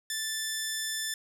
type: tone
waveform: 10% pulse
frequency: 1760 Hz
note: A6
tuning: in tune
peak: -22 dBFS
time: 0.1-1.14 s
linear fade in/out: 2 ms
effects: none